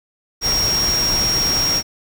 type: tone in noise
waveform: sine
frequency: 5588 Hz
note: F8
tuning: in tune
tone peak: -16 dBFS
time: 0.41-1.83 s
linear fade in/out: 50 ms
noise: pink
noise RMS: -24 dBFS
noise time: 0.41-1.83 s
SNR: +5 dB
effects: none